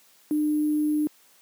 sine tone with sample-and-hold, 301.3 Hz, D4, 44 cents sharp, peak -20 dBFS, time 0.31-1.07 s, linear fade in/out 0 ms, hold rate 11025 Hz, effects white hiss -58 dBFS RMS until 1.41 s + high-pass 200 Hz 12 dB/octave

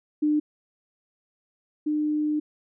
sine tone pair in turn, 300.6 / 301.8 Hz, D4 / D4, +40 / +47 cents, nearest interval unison, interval 7 cents, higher second, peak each -19 / -22 dBFS, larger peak first, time 0.22-0.4 / 1.86-2.4 s, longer second, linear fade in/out 10 ms, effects none

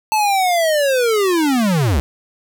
square linear sweep, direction down, 880 to 59.1 Hz, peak -14 dBFS, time 0.12-2 s, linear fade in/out 0 ms, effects none

